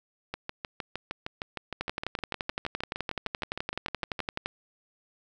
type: two click trains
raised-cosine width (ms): 0.3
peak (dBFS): -17 / -14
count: 26 / 32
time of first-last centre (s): 0.34-4.192 / 1.81-4.46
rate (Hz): 6.49 / 11.7
effects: none